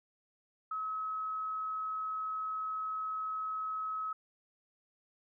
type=tone; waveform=sine; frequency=1283 Hz; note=E6; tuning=47 cents flat; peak=-34 dBFS; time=0.71-4.13 s; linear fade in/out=5 ms; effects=none